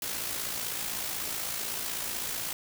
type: noise with amplitude modulation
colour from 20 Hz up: white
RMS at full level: -32 dBFS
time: 0.02-2.53 s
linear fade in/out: 2 ms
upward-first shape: sine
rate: 56 Hz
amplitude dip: 45%
effects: none